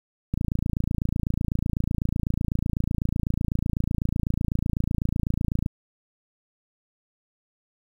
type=click train; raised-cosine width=5 ms; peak=-12 dBFS; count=150; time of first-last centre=0.34-5.661 s; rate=28 Hz; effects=8-bit